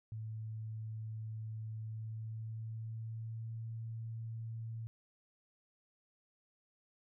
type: tone with pitch glide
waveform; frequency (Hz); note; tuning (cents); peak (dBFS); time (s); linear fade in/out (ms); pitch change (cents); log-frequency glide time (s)
sine; 110 to 113.22; A2 to A2; 0 to +50; -40; 0.12-4.87; 0; +50; 1.82-3.61
effects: none